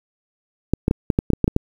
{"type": "clicks", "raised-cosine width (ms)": 3, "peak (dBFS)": -3, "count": 10, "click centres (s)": [0.736, 0.881, 0.911, 1.102, 1.189, 1.303, 1.334, 1.443, 1.479, 1.564], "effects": ["7-bit"]}